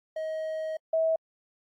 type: tone pair in turn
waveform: triangle / sine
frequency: 632 / 646.4 Hz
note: D#5 / E5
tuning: +27 / -34 cents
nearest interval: unison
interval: 39 cents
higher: second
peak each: -28 / -22 dBFS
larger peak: second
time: 0.16-0.77 / 0.93-1.16 s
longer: first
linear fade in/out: 5 ms
effects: AAC 64 kbps